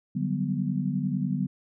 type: chord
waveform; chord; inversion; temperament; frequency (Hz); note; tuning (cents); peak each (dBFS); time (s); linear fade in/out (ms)
sine; G major seventh; second; equal; 146.83 / 185 / 196 / 246.9; D3 / F#3 / G3 / B3; 0 / 0 / 0 / 0; -30 / -30 / -31 / -31; 0.15-1.47; 10
effects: none